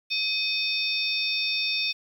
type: harmonic tone with a mistuned harmonic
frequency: 900 Hz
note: A5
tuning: 39 cents sharp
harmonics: 3 / 4 / 5 / 6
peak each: -28 / -29 / -33 / -30 dBFS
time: 0.1-1.93 s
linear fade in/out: 20 ms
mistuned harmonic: 3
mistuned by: -120 cents
effects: 9-bit